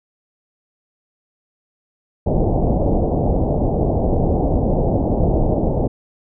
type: low-pass noise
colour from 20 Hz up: pink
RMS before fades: -17 dBFS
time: 2.26-5.88 s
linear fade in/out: 10 ms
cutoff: 760 Hz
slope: 48 dB/octave
effects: none